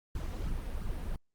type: noise with flanger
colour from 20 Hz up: brown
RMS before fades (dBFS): -35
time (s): 0.15-1.16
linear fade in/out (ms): 2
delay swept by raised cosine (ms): 0.66 to 4.26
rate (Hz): 2.9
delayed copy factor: +0.65
effects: Opus 48 kbps